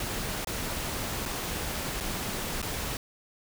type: noise with dropouts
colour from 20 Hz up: pink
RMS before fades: -33 dBFS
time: 0-2.97 s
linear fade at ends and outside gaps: 2 ms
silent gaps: 0.447-0.471 / 1.255-1.259 / 2.003-2.007 / 2.618-2.626 s
effects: none